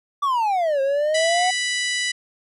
triangle exponential two-way sweep, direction down then up, 1174.7 to 535 to 745 Hz, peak -16 dBFS, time 0.22-1.51 s, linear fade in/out 10 ms, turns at 0.81 s
harmonic tone, 987 Hz, B5, 1 cent flat, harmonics 2 / 3 / 4 / 5 / 6 / 7 / 8 / 9 / 10, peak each -24 / -28 / -30 / -32 / -34 / -35 / -36 / -37 / -38 dBFS, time 1.14-2.12 s, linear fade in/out 10 ms
effects none

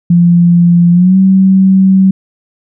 sine tone with pitch glide, 172.9 to 190.74 Hz, F3 to G3, -17 to -47 cents, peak -3 dBFS, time 0.1-2.11 s, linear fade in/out 5 ms, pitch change +170 cents, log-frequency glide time 0.92-1.17 s, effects none

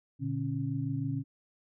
sine tone cluster, 119.4 / 145.8 / 273.6 Hz, A#2 / D3 / C#4, +42 / -12 / -23 cents, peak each -34 / -34 / -35 dBFS, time 0.19-1.24 s, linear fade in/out 50 ms, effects none

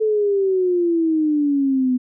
sine exponential sweep, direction down, 440 to 248.9 Hz, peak -15 dBFS, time 0-1.98 s, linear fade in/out 20 ms, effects none

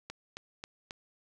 click train, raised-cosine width 0.2 ms, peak -23 dBFS, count 4, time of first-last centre 0.1-0.909 s, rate 3.71 Hz, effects none

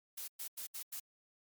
blue noise bursts at uneven times, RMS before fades -43 dBFS, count 5, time 0.17-0.28 / 0.39-0.48 / 0.57-0.67 / 0.74-0.83 / 0.92-1 s, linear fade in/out 10 ms, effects MP3 96 kbps

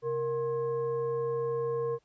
sine tone with frequency modulation, 466.2 Hz, A#4, in tune, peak -28 dBFS, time 0.02-1.99 s, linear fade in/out 50 ms, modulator 598 Hz, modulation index 0.51, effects pink hiss -73 dBFS RMS until 2.04 s + resampled to 16000 Hz

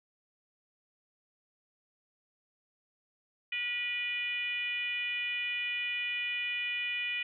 sine tone with frequency modulation, 2451 Hz, D#7, 27 cents flat, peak -31 dBFS, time 3.52-7.23 s, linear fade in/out 5 ms, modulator 504 Hz, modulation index 0.98, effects none

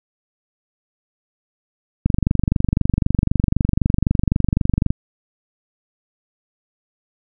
click train, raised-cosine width 5 ms, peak -3 dBFS, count 69, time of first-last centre 2.06-4.905 s, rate 23.9 Hz, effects none

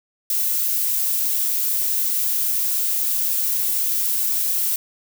violet noise, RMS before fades -21 dBFS, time 0.3-4.76 s, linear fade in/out 2 ms, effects none

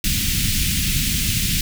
pink band-stop noise, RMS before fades -20 dBFS, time 0.04-1.61 s, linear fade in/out 2 ms, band 220 to 2300 Hz, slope 24 dB/octave, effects none

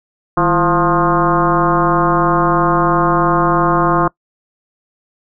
sine tone with frequency modulation, 698.5 Hz, F5, in tune, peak -10 dBFS, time 0.37-4.08 s, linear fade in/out 5 ms, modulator 180 Hz, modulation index 3.3, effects noise-tail reverb RT60 0.1 s tail -23 dB re dry

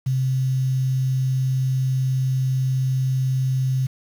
sine tone with quantisation, 130.81 Hz, C3, in tune, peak -18 dBFS, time 0.06-3.87 s, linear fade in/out 10 ms, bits 7, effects none

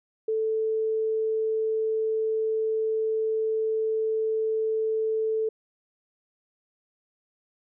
sine tone, 440 Hz, A4, in tune, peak -23 dBFS, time 0.28-5.49 s, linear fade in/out 5 ms, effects none

